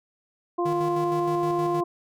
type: harmonic tone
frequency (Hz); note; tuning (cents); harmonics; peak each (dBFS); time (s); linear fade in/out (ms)
349.2; F4; 0; 1 / 2 / 3; -24 / -29 / -29; 0.58-1.84; 10
type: tone with tremolo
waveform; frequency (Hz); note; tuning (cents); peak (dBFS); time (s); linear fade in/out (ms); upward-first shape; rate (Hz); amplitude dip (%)
square; 154.2; D#3; -15; -31; 0.65-1.81; 10; square; 6.4; 45
effects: none